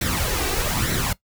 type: noise with flanger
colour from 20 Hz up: pink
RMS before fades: -23 dBFS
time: 0.01-1.13 s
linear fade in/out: 5 ms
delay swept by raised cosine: 0.51 to 2.61 ms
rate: 1.1 Hz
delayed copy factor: +0.6
effects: noise-tail reverb RT60 0.1 s tail -18 dB re dry